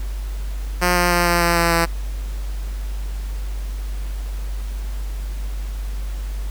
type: tone with pitch steps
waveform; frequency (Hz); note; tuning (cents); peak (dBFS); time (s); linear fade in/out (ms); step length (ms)
5% pulse; 178 / 176.26 / 174.54 / 172.83 / 171.14 / 169.47 / 167.82; F3 / F3 / F3 / F3 / F3 / E3 / E3; +33 / +16 / -1 / -18 / -35 / +48 / +31; -4; 0.81-1.86; 20; 150
effects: added 49 Hz sine -23 dBFS peak until 6.5 s + pink hiss -42 dBFS RMS until 6.5 s